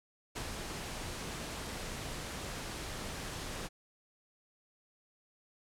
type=noise with ADSR envelope; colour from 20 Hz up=pink; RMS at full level=-38 dBFS; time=0.35-3.69 s; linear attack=17 ms; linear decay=62 ms; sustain=-3 dB; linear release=33 ms; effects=low-pass 10000 Hz 12 dB/octave